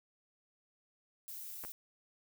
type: noise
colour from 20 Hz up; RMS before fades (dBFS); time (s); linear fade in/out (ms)
violet; -46; 1.28-1.72; 0
type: clicks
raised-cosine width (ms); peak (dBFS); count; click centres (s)
0.5; -32; 2; 1.638 / 1.649
effects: none